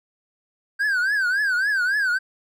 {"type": "tone with vibrato", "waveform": "triangle", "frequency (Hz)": 1568, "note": "G6", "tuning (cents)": 0, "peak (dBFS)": -17, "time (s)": [0.79, 2.19], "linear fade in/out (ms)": 20, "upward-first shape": "triangle", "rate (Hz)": 3.6, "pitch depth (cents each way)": 180, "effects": []}